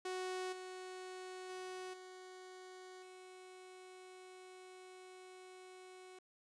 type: tone with level steps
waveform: sawtooth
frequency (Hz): 370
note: F#4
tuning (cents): 0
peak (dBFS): -36 / -43 / -41 / -48 / -50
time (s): 0.05-6.19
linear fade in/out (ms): 5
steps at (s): 0.52 / 1.49 / 1.93 / 3.02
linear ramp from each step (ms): 10
effects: resampled to 22050 Hz + 11-bit